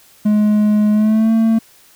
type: tone with pitch glide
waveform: triangle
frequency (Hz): 210.7 to 224.5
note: G#3 to A3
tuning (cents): +25 to +35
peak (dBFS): -8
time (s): 0.25-1.59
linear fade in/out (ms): 10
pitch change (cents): +110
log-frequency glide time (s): 0.92-1.32
effects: white hiss -48 dBFS RMS until 1.95 s